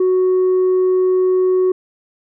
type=tone with tanh clipping; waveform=sine; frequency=370 Hz; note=F#4; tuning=in tune; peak=-12 dBFS; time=0-1.72 s; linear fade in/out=5 ms; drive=1 dB; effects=none